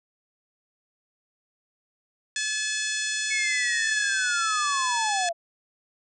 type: harmonic tone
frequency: 859 Hz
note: A5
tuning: 42 cents flat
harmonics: 2 / 3 / 4 / 5 / 6 / 7 / 8 / 9 / 10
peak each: -30 / -35 / -34 / -37 / -36 / -36 / -35 / -40 / -38 dBFS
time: 2.36-5.29 s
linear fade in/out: 2 ms
type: linear sweep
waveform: sine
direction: down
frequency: 2217 to 659.3 Hz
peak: -25 dBFS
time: 3.3-5.33 s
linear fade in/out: 20 ms
effects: none